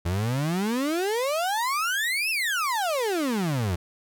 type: exponential two-way sweep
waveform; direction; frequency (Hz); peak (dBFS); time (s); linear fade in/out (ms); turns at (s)
35% pulse; up then down; 82.41 to 2724 to 82.41; -22; 0.05-3.76; 10; 2.3
effects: none